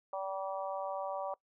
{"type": "harmonic tone", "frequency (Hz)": 192.6, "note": "G3", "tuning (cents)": -30, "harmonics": [3, 4, 5, 6], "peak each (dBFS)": [-38, -40, -42, -44], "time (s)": [0.13, 1.34], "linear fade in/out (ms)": 2, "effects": ["noise-tail reverb RT60 0.1 s tail -21 dB re dry"]}